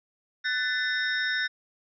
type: tone cluster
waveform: sine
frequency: 1498 / 1765 / 2021 / 3718 / 5360 Hz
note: F#6 / A6 / B6 / A#7 / E8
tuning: +21 / +5 / +39 / -5 / +28 cents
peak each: -29 / -29 / -37 / -33 / -37 dBFS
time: 0.44-1.48 s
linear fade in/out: 20 ms
effects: none